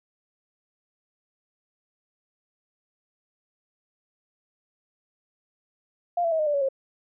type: tone with pitch steps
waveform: sine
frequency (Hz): 698.5 / 668.9 / 640.5 / 613.4 / 587.4 / 562.5 / 538.6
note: F5 / E5 / E5 / D#5 / D5 / C#5 / C#5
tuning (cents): 0 / +25 / -50 / -25 / 0 / +25 / -50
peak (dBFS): -21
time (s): 6.17-6.688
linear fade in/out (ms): 5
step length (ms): 74
effects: none